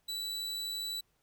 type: tone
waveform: 40% pulse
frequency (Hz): 3951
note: B7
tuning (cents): 0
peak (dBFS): -34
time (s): 0.08-1.01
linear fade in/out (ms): 10
effects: pink hiss -75 dBFS RMS until 1.22 s